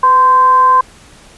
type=tone with frequency modulation; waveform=sine; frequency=1034 Hz; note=C6; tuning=21 cents flat; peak=-5 dBFS; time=0.03-0.81 s; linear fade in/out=5 ms; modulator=533 Hz; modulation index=0.24; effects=pink hiss -41 dBFS RMS until 1.37 s + resampled to 24000 Hz